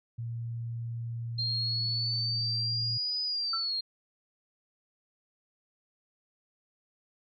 sine tone, 116.54 Hz, A#2, in tune, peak -33 dBFS, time 0.18-2.98 s, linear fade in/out 10 ms
sine linear two-way sweep, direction up then down, 4186 to 4992 to 4186 Hz, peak -29 dBFS, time 1.38-3.81 s, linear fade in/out 10 ms, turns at 3.23 s
sine tone with exponential decay, 1342 Hz, E6, 31 cents sharp, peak -29 dBFS, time 3.53-3.71 s, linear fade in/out 5 ms, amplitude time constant 37 ms
effects none

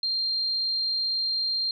sine tone, 4186 Hz, C8, in tune, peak -24 dBFS, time 0.03-1.71 s, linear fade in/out 2 ms, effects none

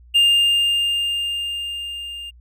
triangle tone with level ramp, 2807 Hz, F7, 8 cents sharp, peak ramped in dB -9 to -29 dBFS, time 0.14-2.31 s, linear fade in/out 20 ms, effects added 60 Hz sine -44 dBFS peak until 2.4 s

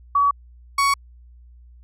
sine / 35% pulse tone pair in turn, 1135 / 1117.4 Hz, C#6 / C#6, +41 / +13 cents, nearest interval unison, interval 28 cents, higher first, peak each -14 dBFS, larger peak neither, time 0.15-0.31 / 0.78-0.94 s, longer neither, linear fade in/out 5 ms, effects added 60 Hz sine -44 dBFS peak until 1.83 s + low-pass 12000 Hz 12 dB/octave

